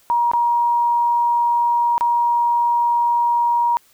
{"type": "tone with dropouts", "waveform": "sine", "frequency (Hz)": 949, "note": "A#5", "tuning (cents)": 31, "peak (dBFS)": -14, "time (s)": [0.1, 3.77], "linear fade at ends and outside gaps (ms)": 0, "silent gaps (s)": [[0.315, 0.335], [1.98, 2.009]], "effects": ["white hiss -55 dBFS RMS until 3.93 s"]}